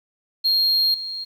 sine tone with level steps, 4233 Hz, C8, 19 cents sharp, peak -13 / -27 dBFS, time 0.44-1.25 s, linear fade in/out 20 ms, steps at 0.94 s, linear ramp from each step 2 ms, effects tanh soft clip ceiling -15 dBFS + 9-bit

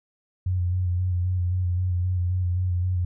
sine tone with vibrato, 90.2 Hz, F#2, 44 cents flat, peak -21 dBFS, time 0.46-3.05 s, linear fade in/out 5 ms, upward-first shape square, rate 3.8 Hz, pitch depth 28 cents each way, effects none

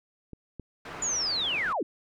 clicks, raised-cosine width 3 ms, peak -29 / -26 dBFS, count 2, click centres 0.333 / 0.597 s
white low-pass noise, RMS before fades -41 dBFS, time 0.85-1.73 s, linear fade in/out 5 ms, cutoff 1600 Hz, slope 12 dB/octave
sine linear sweep, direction down, 7040 to 233.1 Hz, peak -26 dBFS, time 1.02-1.83 s, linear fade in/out 5 ms
effects none

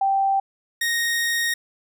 sine / sawtooth tone pair in turn, 782 / 1863.9 Hz, G5 / A#6, -4 / -1 cents, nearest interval octave + minor third, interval 1503 cents, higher second, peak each -17 dBFS, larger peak neither, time 0.01-0.4 / 0.81-1.54 s, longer second, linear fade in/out 5 ms, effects none

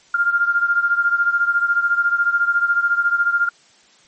sine beating tone pair, 1396.9 / 1410.9 Hz, F6 / F6, 0 / +17 cents, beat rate 14 Hz, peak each -16 / -20 dBFS, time 0.14-3.49 s, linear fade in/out 5 ms, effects white hiss -52 dBFS RMS until 4.07 s + MP3 32 kbps

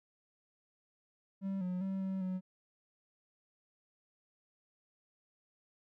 triangle tone with pitch steps, 194.1 / 181.4 / 192.2 / 190.8 / 185.4 Hz, G3 / F#3 / G3 / G3 / F#3, -17 / -34 / -34 / -47 / +4 cents, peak -32 dBFS, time 1.41-2.41 s, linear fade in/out 50 ms, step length 200 ms, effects none

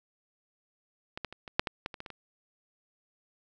clicks, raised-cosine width 0.3 ms, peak -21 / -18 / -27 / -26 / -6 / -15 / -17 / -25 / -24 / -26 / -27 dBFS, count 11, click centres 1.175 / 1.247 / 1.326 / 1.478 / 1.595 / 1.672 / 1.861 / 1.942 / 2.004 / 2.062 / 2.103 s, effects none

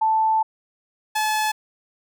sine / sawtooth tone pair in turn, 880 / 860.4 Hz, A5 / A5, 0 / -39 cents, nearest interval unison, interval 39 cents, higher first, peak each -16 dBFS, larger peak neither, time 0.01-0.43 / 1.15-1.52 s, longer first, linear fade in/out 10 ms, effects none

